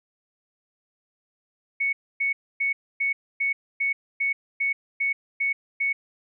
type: tone bursts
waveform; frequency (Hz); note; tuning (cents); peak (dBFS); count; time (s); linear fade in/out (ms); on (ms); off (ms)
sine; 2217; C#7; 0; -21; 11; 1.8-5.93; 10; 130; 270
effects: none